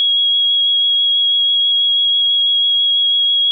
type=tone with vibrato; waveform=sine; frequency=3310 Hz; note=G#7; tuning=6 cents flat; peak=-11 dBFS; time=0-3.51 s; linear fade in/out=0 ms; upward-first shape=sine; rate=6.1 Hz; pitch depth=10 cents each way; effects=none